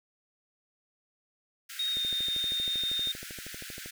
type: high-pass noise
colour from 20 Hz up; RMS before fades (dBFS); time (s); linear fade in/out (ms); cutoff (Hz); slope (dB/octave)
pink; -43; 1.69-3.91; 10; 1400; 96
type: tone with pitch glide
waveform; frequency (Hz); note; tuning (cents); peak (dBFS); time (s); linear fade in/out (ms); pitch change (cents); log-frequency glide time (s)
sine; 3729 to 3663; A#7 to A#7; 0 to -31; -28; 1.79-3.12; 5; -31; 1.91-1.98
type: click train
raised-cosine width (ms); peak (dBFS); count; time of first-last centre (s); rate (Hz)
2; -31; 25; 1.97-3.86; 12.7
effects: none